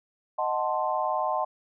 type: chord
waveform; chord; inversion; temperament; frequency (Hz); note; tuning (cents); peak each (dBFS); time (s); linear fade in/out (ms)
sine; D# diminished seventh; none; equal; 622.3 / 740 / 880 / 1046.5; D#5 / F#5 / A5 / C6; 0 / 0 / 0 / 0; -30; 0.38-1.45; 10
effects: none